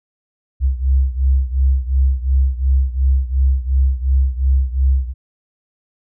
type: beating tone pair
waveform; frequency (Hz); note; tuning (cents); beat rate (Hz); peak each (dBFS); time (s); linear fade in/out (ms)
sine; 65.3 / 68.1; C2 / C#2; -3 / -30; 2.8; -14 / -17; 0.6-5.14; 50
effects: none